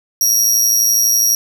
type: tone with amplitude modulation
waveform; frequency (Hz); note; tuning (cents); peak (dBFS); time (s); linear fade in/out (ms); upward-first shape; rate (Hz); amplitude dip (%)
sawtooth; 5670; F8; +25; -6; 0.21-1.35; 2; sine; 112; 55
effects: none